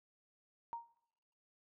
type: tone with exponential decay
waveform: sine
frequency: 932.3 Hz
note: A#5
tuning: in tune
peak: -37 dBFS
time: 0.73-0.97 s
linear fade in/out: 0 ms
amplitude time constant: 51 ms
effects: noise-tail reverb RT60 0.9 s tail -21 dB re dry